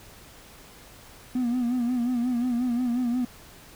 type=tone with vibrato; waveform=triangle; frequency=244.3 Hz; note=B3; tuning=19 cents flat; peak=-20 dBFS; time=1.35-3.25 s; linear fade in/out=5 ms; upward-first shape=sine; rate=5.6 Hz; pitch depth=71 cents each way; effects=tanh soft clip ceiling -17 dBFS + pink hiss -49 dBFS RMS until 3.75 s